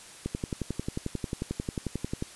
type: click train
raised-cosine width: 3 ms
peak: -17 dBFS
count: 23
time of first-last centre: 0.26-2.224 s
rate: 11.2 Hz
effects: white hiss -48 dBFS RMS until 2.35 s + resampled to 24000 Hz